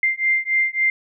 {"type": "beating tone pair", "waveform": "sine", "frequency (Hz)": [2093, 2096.6], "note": ["C7", "C7"], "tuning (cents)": [0, 3], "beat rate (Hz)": 3.6, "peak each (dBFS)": -20, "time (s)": [0.03, 0.9], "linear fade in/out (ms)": 2, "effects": []}